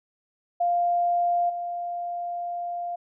sine tone with level steps, 698.5 Hz, F5, in tune, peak -20 / -28 dBFS, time 0.6-2.96 s, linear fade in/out 10 ms, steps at 1.49 s, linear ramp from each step 10 ms, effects none

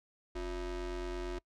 square ring-modulated tone, 155.6 Hz, D#3, in tune, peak -34 dBFS, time 0.35-1.39 s, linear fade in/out 10 ms, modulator 200 Hz, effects noise-tail reverb RT60 0.1 s tail -24 dB re dry + low-pass 6000 Hz 12 dB/octave

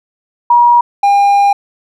sine / triangle tone pair in turn, 957 / 804.7 Hz, A#5 / G5, +45 / +45 cents, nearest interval minor third, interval 300 cents, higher first, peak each -4 dBFS, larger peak neither, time 0.5-0.81 / 1.03-1.53 s, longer second, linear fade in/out 5 ms, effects none

